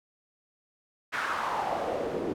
pink noise with band-pass filter sweep, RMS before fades -31 dBFS, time 1.12-2.34 s, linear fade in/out 20 ms, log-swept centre 1600 to 330 Hz, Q 3, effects none

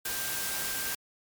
sine tone in noise, 1575 Hz, G6, 8 cents sharp, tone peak -40 dBFS, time 0.05-0.95 s, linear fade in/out 5 ms, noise white, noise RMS -33 dBFS, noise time 0.05-0.95 s, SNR -10 dB, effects MP3 96 kbps

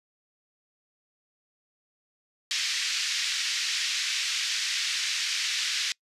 white band-pass noise, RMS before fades -29 dBFS, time 2.51-5.92 s, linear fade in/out 0 ms, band 1800 to 5800 Hz, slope 24 dB/octave, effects noise-tail reverb RT60 0.1 s tail -25 dB re dry + resampled to 32000 Hz

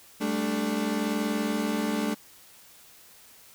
35% pulse chord, G suspended second, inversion none, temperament equal with one note detuned, 199.31 / 220 / 293.7 Hz, G3 / A3 / D4, +29 / 0 / 0 cents, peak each -31 / -27 / -29 dBFS, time 0.2-2.15 s, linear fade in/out 20 ms, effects white hiss -53 dBFS RMS until 3.54 s

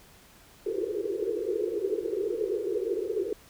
white band-pass noise, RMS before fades -30 dBFS, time 0.66-3.33 s, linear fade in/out 5 ms, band 350 to 470 Hz, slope 96 dB/octave, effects pink hiss -55 dBFS RMS until 3.49 s

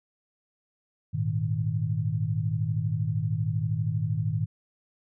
sine chord, Ab suspended second, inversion none, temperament equal, 103.83 / 116.54 / 155.56 Hz, Ab2 / Bb2 / Eb3, 0 / 0 / 0 cents, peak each -29 dBFS, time 1.13-4.46 s, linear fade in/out 20 ms, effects none

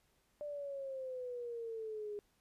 sine exponential sweep, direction down, 594 to 410 Hz, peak -40 dBFS, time 0.41-2.19 s, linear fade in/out 0 ms, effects pink hiss -75 dBFS RMS until 2.4 s + resampled to 32000 Hz

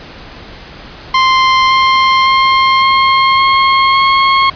sawtooth tone with pitch steps, 1046.5 / 1053.8 / 1061.1 / 1068.5 / 1075.9 / 1083.4 Hz, C6 / C6 / C6 / C6 / C6 / C#6, 0 / +12 / +24 / +36 / +48 / -40 cents, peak -3 dBFS, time 1.14-4.5 s, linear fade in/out 5 ms, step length 560 ms, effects pink hiss -32 dBFS RMS until 4.55 s + resampled to 11025 Hz

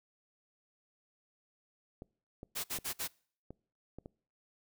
clicks, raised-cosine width 2 ms, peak -32 dBFS, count 6, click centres 2.021 / 2.431 / 2.787 / 3.506 / 3.986 / 4.059 s
white noise bursts, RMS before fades -37 dBFS, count 4, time 2.55-3.08 s, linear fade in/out 20 ms, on 92 ms, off 54 ms
effects noise-tail reverb RT60 0.5 s tail -25 dB re dry

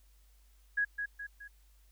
sine tone with echo, 1661.2 Hz, G#6, in tune, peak -27 dBFS, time 0.77-0.85 s, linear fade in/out 10 ms, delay 210 ms, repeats 3, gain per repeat -6 dB, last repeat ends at 1.48 s, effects added 50 Hz sine -60 dBFS peak until 1.91 s + white hiss -71 dBFS RMS until 1.91 s

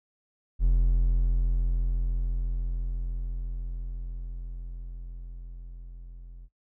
triangle tone with level ramp, 43 Hz, F1, 26 cents flat, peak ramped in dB -16 to -40 dBFS, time 0.59-6.49 s, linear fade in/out 50 ms, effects noise-tail reverb RT60 0.1 s tail -20 dB re dry

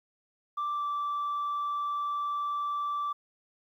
sine tone with pitch glide, 1174.7 to 1165.2 Hz, D6 to D6, 0 to -14 cents, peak -27 dBFS, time 0.57-3.13 s, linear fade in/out 10 ms, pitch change -14 cents, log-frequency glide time 0.74-0.84 s, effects tanh soft clip ceiling -27 dBFS + 11-bit

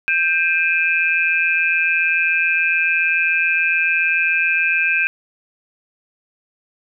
sine tone cluster, 1576 / 2410 / 2577 Hz, G6 / D7 / E7, +9 / +44 / -40 cents, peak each -19 dBFS, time 0.08-5.07 s, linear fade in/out 0 ms, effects none

